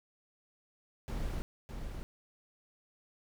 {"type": "noise with echo", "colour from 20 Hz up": "brown", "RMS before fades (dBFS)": -36, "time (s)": [1.08, 1.42], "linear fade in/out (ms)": 0, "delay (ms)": 610, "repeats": 1, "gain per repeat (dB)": -5, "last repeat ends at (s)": 2.03, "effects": []}